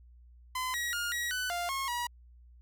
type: tone with pitch steps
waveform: sawtooth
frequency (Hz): 1021 / 1909 / 1419 / 1911 / 1498 / 699 / 1084 / 963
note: C6 / A#6 / F6 / A#6 / F#6 / F5 / C#6 / B5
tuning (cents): -43 / +41 / +27 / +43 / +21 / +1 / -39 / -44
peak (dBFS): -28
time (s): 0.55-2.07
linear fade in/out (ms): 5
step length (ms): 190
effects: added 60 Hz sine -53 dBFS peak until 2.61 s